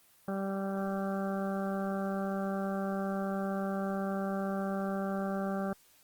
harmonic tone, 194.9 Hz, G3, 10 cents flat, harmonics 1 / 2 / 3 / 4 / 6 / 7 / 8, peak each -33 / -40 / -38 / -41 / -45 / -46 / -48 dBFS, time 0.28-5.73 s, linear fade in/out 2 ms, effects white hiss -63 dBFS RMS until 6.03 s + Opus 24 kbps

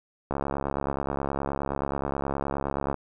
click train, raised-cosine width 1 ms, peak -14 dBFS, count 184, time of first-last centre 0.31-2.943 s, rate 69.5 Hz, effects none

